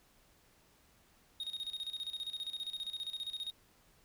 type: tone with tremolo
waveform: triangle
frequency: 3729 Hz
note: A#7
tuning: in tune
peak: -35 dBFS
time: 1.4-3.51 s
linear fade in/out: 2 ms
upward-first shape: square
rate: 15 Hz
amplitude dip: 75%
effects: pink hiss -67 dBFS RMS until 4.04 s